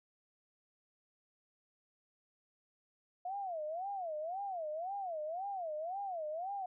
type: tone with vibrato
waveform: sine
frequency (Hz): 698.5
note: F5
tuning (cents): 0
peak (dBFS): -37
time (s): 3.25-6.66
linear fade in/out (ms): 5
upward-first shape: sine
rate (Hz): 1.9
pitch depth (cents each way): 250
effects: none